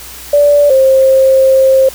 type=tone pair in turn; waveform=sine; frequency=580 / 530.6 Hz; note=D5 / C5; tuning=-22 / +24 cents; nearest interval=major second; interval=154 cents; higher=first; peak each=-4 dBFS; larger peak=neither; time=0.33-0.7 / 0.7-1.89 s; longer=second; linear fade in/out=5 ms; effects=added 60 Hz sine -37 dBFS peak until 1.94 s + white hiss -30 dBFS RMS until 1.94 s